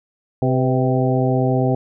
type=harmonic tone with a mistuned harmonic; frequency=129.9 Hz; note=C3; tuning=12 cents flat; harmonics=1 / 2 / 3 / 4 / 5 / 6; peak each=-18 / -21 / -23 / -24 / -25 / -26 dBFS; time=0.42-1.75 s; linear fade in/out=2 ms; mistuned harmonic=4; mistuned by=-51 cents; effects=none